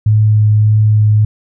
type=tone with vibrato; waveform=sine; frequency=106.9 Hz; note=A2; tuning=49 cents flat; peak=-6 dBFS; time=0.06-1.25 s; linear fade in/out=5 ms; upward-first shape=triangle; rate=1.7 Hz; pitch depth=11 cents each way; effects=none